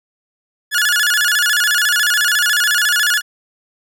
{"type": "tone with vibrato", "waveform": "sawtooth", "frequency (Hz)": 1568, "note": "G6", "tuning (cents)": 0, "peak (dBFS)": -9, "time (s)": [0.71, 3.22], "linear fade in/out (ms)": 50, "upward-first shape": "square", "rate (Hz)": 14, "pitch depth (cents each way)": 150, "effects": []}